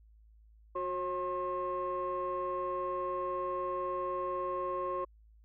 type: tone cluster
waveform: sine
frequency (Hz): 364.9 / 541 / 1071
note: F#4 / C#5 / C6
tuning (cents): -24 / -42 / +40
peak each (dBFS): -37 / -36 / -34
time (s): 0.75-5.05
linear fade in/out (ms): 10
effects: tanh soft clip ceiling -27 dBFS + added 54 Hz sine -57 dBFS peak until 5.44 s